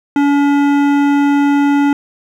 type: tone with hard clipping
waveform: triangle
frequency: 284.7 Hz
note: C#4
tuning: 46 cents sharp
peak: -11 dBFS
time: 0.16-1.93 s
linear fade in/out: 2 ms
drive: 18 dB
effects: none